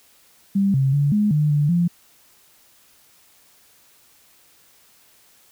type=tone with pitch steps; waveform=sine; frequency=197.3 / 134.7 / 143.3 / 209 / 150.1 / 146.8 / 173 Hz; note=G3 / C#3 / D3 / G#3 / D3 / D3 / F3; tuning=+11 / -49 / -42 / +11 / +38 / 0 / -16 cents; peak=-15 dBFS; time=0.55-1.88 s; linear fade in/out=10 ms; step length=190 ms; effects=white hiss -55 dBFS RMS until 5.51 s